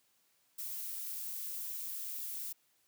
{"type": "noise", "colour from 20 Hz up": "violet", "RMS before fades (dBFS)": -41, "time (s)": [0.58, 2.53], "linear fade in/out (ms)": 10, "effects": ["white hiss -73 dBFS RMS until 2.87 s", "high-pass 80 Hz 12 dB/octave"]}